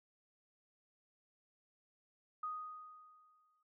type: tone with exponential decay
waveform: sine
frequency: 1244.5 Hz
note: D#6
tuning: in tune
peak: -37 dBFS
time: 2.43-3.63 s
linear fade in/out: 5 ms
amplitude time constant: 260 ms
effects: none